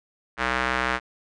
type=tone with band-pass filter; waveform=square; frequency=63 Hz; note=B1; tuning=35 cents sharp; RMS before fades=-25 dBFS; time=0.37-1 s; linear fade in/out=50 ms; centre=1600 Hz; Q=1.6; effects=resampled to 22050 Hz